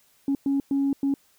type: tone bursts at uneven times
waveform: sine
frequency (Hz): 276.9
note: C#4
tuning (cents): -2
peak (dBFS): -19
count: 4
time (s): 0.28-0.35 / 0.46-0.6 / 0.71-0.93 / 1.03-1.14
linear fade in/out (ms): 2
effects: tanh soft clip ceiling -17 dBFS + white hiss -62 dBFS RMS until 1.38 s